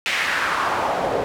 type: noise with band-pass filter sweep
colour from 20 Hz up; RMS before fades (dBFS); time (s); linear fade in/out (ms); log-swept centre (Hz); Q
pink; -22; 0.06-1.24; 0; 2500 to 500; 2
effects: none